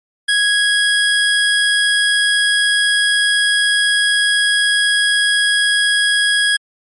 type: tone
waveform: 25% pulse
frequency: 1658 Hz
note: G#6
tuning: 3 cents flat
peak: -8 dBFS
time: 0.28-6.57 s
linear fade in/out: 10 ms
effects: MP3 48 kbps